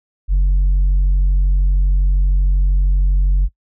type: tone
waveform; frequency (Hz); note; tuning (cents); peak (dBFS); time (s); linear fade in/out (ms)
sine; 46.39; F#1; +5; -8; 0.28-3.49; 50
effects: noise-tail reverb RT60 0.1 s tail -23 dB re dry + tanh soft clip ceiling -10 dBFS